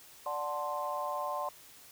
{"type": "chord", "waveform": "sine", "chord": "D dominant seventh", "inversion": "none", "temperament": "equal", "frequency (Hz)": [587.3, 740, 880, 1046.5], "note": ["D5", "F#5", "A5", "C6"], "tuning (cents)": [0, 0, 0, 0], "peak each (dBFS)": [-38, -40, -40, -36], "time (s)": [0.26, 1.49], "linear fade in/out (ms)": 2, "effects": ["white hiss -55 dBFS RMS until 1.91 s"]}